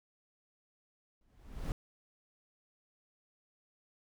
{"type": "noise with exponential growth", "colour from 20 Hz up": "brown", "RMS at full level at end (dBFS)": -33, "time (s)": [1.21, 1.72], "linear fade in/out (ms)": 1, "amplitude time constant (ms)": 110, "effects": []}